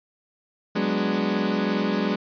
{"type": "chord", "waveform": "30% pulse", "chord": "G# half-diminished seventh", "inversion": "third", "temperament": "equal", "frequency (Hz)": [185, 207.7, 246.9, 293.7], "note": ["F#3", "G#3", "B3", "D4"], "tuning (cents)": [0, 0, 0, 0], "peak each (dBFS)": [-25, -22, -28, -27], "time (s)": [0.75, 2.16], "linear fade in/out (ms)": 10, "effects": ["resampled to 11025 Hz"]}